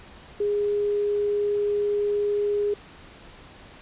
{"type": "tone", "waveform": "sine", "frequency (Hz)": 411.5, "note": "G#4", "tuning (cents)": -16, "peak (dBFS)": -21, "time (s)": [0.4, 2.74], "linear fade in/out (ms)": 5, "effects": ["pink hiss -47 dBFS RMS until 3.81 s", "resampled to 8000 Hz"]}